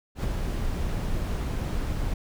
brown noise with ADSR envelope, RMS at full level -25 dBFS, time 0.15-2.14 s, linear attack 88 ms, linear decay 11 ms, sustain -3 dB, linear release 6 ms, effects none

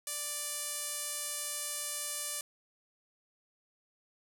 sawtooth tone with band-pass filter, 587.3 Hz, D5, in tune, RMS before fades -38 dBFS, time 0.07-2.41 s, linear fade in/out 2 ms, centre 9800 Hz, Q 1.5, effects none

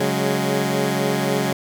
15% pulse chord, C# suspended fourth, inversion none, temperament equal with one note detuned, 139.72 / 185 / 207.7 Hz, C#3 / F#3 / G#3, +14 / 0 / 0 cents, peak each -17 dBFS, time 0-1.53 s, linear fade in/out 5 ms, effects none

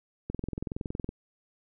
click train, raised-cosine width 3 ms, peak -20 dBFS, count 18, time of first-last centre 0.3-1.091 s, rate 21.5 Hz, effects none

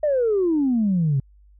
sine exponential sweep, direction down, 622.3 to 130.81 Hz, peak -16 dBFS, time 0.03-1.2 s, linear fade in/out 5 ms, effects tanh soft clip ceiling -13 dBFS + added 50 Hz sine -49 dBFS peak until 1.59 s

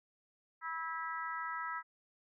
harmonic tone, 326 Hz, E4, 19 cents flat, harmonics 3 / 4 / 5 / 6, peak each -43 / -40 / -45 / -45 dBFS, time 0.61-1.83 s, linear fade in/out 50 ms, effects none

